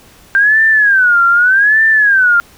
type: tone with vibrato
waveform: sine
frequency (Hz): 1568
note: G6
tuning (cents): 0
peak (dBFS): -6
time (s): 0.35-2.4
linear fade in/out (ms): 0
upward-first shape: sine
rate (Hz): 0.83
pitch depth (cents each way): 220
effects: pink hiss -43 dBFS RMS until 2.57 s